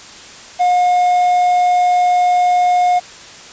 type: tone with quantisation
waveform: triangle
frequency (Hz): 718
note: F5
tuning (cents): +48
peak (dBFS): -8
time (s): 0.59-3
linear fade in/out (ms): 20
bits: 6
effects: white hiss -36 dBFS RMS until 3.52 s + resampled to 16000 Hz